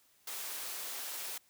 white high-pass noise, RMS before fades -41 dBFS, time 0.27-1.38 s, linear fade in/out 5 ms, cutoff 410 Hz, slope 12 dB/octave, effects white hiss -68 dBFS RMS until 1.49 s

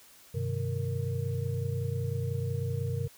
sine tone cluster, 97.9 / 128.2 / 154 / 466 Hz, G2 / C3 / D#3 / A#4, -2 / -35 / -17 / -1 cents, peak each -33 / -32 / -39 / -38 dBFS, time 0.34-3.08 s, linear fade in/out 10 ms, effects white hiss -56 dBFS RMS until 3.17 s

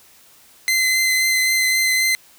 sawtooth tone with vibrato, 2057 Hz, C7, 30 cents flat, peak -12 dBFS, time 0.68-2.15 s, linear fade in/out 0 ms, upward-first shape triangle, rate 3.8 Hz, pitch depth 16 cents each way, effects white hiss -50 dBFS RMS until 2.38 s

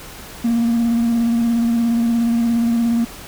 triangle tone with vibrato, 233.1 Hz, A#3, in tune, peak -11 dBFS, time 0.44-3.05 s, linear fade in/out 10 ms, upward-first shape square, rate 17 Hz, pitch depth 22 cents each way, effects tanh soft clip ceiling -9 dBFS + pink hiss -36 dBFS RMS until 3.27 s

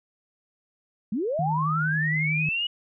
sine linear sweep, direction up, 185 to 2934 Hz, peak -24 dBFS, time 1.12-2.67 s, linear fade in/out 5 ms
sine tone with vibrato, 155.56 Hz, D#3, in tune, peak -25 dBFS, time 1.39-2.49 s, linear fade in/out 2 ms, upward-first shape square, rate 11 Hz, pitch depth 23 cents each way
effects none

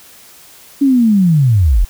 sine linear sweep, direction down, 285.6 to 34.65 Hz, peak -7 dBFS, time 0.81-1.85 s, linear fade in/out 10 ms, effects white hiss -41 dBFS RMS until 1.89 s

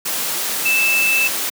sine tone in noise, 2637 Hz, E7, in tune, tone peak -14 dBFS, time 0.65-1.28 s, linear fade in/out 10 ms, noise white, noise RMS -22 dBFS, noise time 0.05-1.5 s, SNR +5 dB, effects high-pass 200 Hz 12 dB/octave

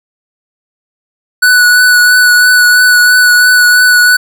square tone with vibrato, 1480 Hz, F#6, in tune, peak -4 dBFS, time 1.42-4.17 s, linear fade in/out 10 ms, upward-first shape triangle, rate 3 Hz, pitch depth 20 cents each way, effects none

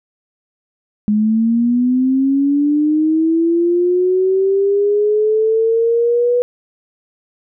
sine linear sweep, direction up, 207.7 to 491.1 Hz, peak -11 dBFS, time 1.08-6.42 s, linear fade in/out 0 ms, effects none

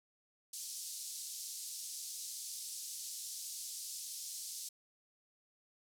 pink band-pass noise, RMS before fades -45 dBFS, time 0.53-4.69 s, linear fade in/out 5 ms, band 4800 to 12000 Hz, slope 24 dB/octave, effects none

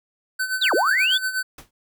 square tone with tremolo, 1520 Hz, F#6, 46 cents sharp, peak -21 dBFS, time 0.39-1.43 s, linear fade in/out 10 ms, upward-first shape sine, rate 8.3 Hz, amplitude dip 70%
sine linear two-way sweep, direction down then up, 4186 to 300 to 3575 Hz, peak -17 dBFS, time 0.61-1.18 s, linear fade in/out 10 ms, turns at 0.74 s
pink noise with exponential decay, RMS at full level -35 dBFS, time 1.58-1.71 s, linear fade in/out 5 ms, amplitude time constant 28 ms
effects none

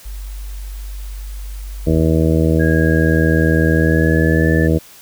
sine tone, 48.92 Hz, G1, 3 cents flat, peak -25 dBFS, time 0.05-2.01 s, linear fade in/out 10 ms
harmonic tone, 80 Hz, D#2, 49 cents sharp, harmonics 1 / 2 / 3 / 4 / 5 / 6 / 7 / 8, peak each -16 / -16 / -21 / -18 / -25 / -20 / -26 / -27 dBFS, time 1.86-4.79 s, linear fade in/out 20 ms
sine tone with pitch glide, 1644 to 1751.8 Hz, G#6 to A6, -18 to -8 cents, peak -21 dBFS, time 2.59-4.68 s, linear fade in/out 20 ms, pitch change +110 cents, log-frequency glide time 3.74-4.49 s
effects white hiss -42 dBFS RMS until 5.01 s

